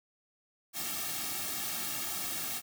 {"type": "noise with comb filter", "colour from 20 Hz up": "white", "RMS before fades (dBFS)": -36, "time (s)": [0.73, 2.62], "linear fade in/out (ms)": 50, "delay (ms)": 2, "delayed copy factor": -1, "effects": []}